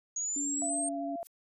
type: exponential sweep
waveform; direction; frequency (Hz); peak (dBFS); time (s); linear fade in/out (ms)
sine; up; 6645 to 8630; -31; 0.16-0.89; 5
type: tone with pitch glide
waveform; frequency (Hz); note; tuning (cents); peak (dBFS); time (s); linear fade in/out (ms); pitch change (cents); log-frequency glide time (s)
sine; 284.6 to 282.3; C#4 to C#4; +46 to +32; -35; 0.36-1.16; 5; -14; 0.48-1.03
type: tone with vibrato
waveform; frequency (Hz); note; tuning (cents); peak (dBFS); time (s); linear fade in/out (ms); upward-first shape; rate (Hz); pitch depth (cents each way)
sine; 682; F5; -41; -35; 0.62-1.23; 0; sine; 13; 18
type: noise with exponential growth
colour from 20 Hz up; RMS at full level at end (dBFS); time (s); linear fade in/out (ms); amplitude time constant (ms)
violet; -43; 1.2-1.27; 0; 15
effects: resampled to 32000 Hz